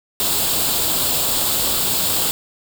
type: noise with comb filter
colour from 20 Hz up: white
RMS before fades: -19 dBFS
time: 0.2-2.31 s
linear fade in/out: 0 ms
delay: 0.25 ms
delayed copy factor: +0.6
effects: none